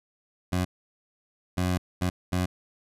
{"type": "tone bursts at uneven times", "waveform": "20% pulse", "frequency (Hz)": 90.5, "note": "F#2", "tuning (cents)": -38, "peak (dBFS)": -19, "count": 4, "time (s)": [[0.52, 0.65], [1.57, 1.78], [2.01, 2.1], [2.32, 2.46]], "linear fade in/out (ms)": 10, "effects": ["resampled to 32000 Hz"]}